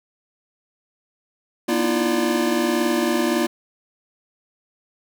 square tone cluster, 240.3 / 301.9 / 319.6 / 343.3 / 588 Hz, B3 / D4 / D#4 / F4 / D5, -47 / +48 / +47 / -30 / +2 cents, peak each -24 / -29 / -28 / -23 / -28 dBFS, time 1.68-3.47 s, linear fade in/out 10 ms, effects 8-bit

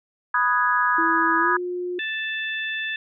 sine chord, G# minor seventh, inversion first, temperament equal, 987.8 / 1244.5 / 1480 / 1661.2 Hz, B5 / D#6 / F#6 / G#6, 0 / 0 / 0 / 0 cents, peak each -23 / -22 / -28 / -22 dBFS, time 0.34-1.57 s, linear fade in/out 5 ms
sine tone with pitch glide, 329.6 to 357.4 Hz, E4 to F4, 0 to +40 cents, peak -25 dBFS, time 0.98-1.99 s, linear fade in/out 5 ms, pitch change +140 cents, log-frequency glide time 1.39-1.52 s
harmonic tone, 880 Hz, A5, in tune, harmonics 2 / 3 / 4, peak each -27 / -31 / -33 dBFS, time 1.99-2.96 s, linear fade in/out 2 ms
effects none

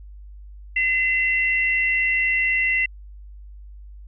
sine tone pair together, 2038 / 2718 Hz, C7 / F7, -46 / -48 cents, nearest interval perfect fourth, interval 498 cents, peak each -19 / -23 dBFS, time 0.76-2.86 s, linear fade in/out 5 ms, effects added 50 Hz sine -38 dBFS peak until 4.07 s

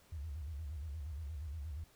sine tone with vibrato, 75.2 Hz, D2, 42 cents sharp, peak -40 dBFS, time 0.12-1.84 s, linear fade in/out 5 ms, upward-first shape square, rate 8.5 Hz, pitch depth 140 cents each way, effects pink hiss -66 dBFS RMS until 1.95 s

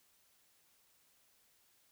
silence, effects white hiss -71 dBFS RMS until 1.91 s

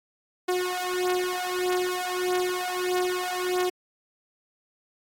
sawtooth beating tone pair, 362.2 / 363.8 Hz, F#4 / F#4, -37 / -29 cents, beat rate 1.6 Hz, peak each -24 dBFS, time 0.48-3.7 s, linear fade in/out 10 ms, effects AAC 64 kbps

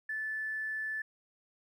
triangle tone with tanh clipping, 1747 Hz, A6, 13 cents flat, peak -33 dBFS, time 0.09-1.02 s, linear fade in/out 5 ms, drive 2 dB, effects none

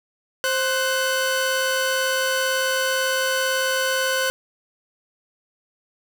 sawtooth tone pair together, 525 / 1497 Hz, C5 / F#6, +6 / +20 cents, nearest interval octave + tritone, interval 1814 cents, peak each -19 dBFS, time 0.44-4.3 s, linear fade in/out 0 ms, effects none

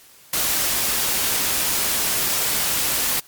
white noise, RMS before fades -21 dBFS, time 0.33-3.2 s, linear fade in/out 5 ms, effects white hiss -49 dBFS RMS until 3.27 s + MP3 96 kbps

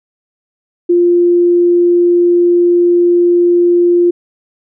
sine tone, 349.2 Hz, F4, in tune, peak -6 dBFS, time 0.89-4.11 s, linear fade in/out 10 ms, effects none

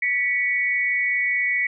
sine tone pair together, 1961 / 2236 Hz, B6 / C#7, -13 / +14 cents, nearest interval major second, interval 227 cents, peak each -22 dBFS, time 0.02-1.67 s, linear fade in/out 5 ms, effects none

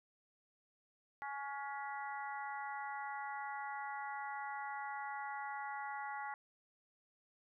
harmonic tone with a mistuned harmonic, 279.6 Hz, C#4, 15 cents sharp, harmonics 3 / 4 / 5 / 6 / 7, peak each -43 / -49 / -49 / -54 / -49 dBFS, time 1.22-6.34 s, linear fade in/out 0 ms, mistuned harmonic 5, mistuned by +22 cents, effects none

